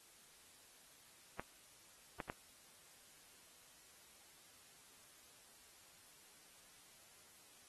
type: clicks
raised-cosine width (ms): 0.5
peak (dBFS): -27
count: 3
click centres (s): 1.396 / 2.202 / 2.299
effects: white hiss -64 dBFS RMS until 7.68 s + AAC 32 kbps